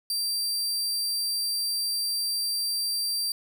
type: tone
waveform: sawtooth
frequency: 4702 Hz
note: D8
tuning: 1 cent sharp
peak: -23 dBFS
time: 0.1-3.32 s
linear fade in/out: 2 ms
effects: none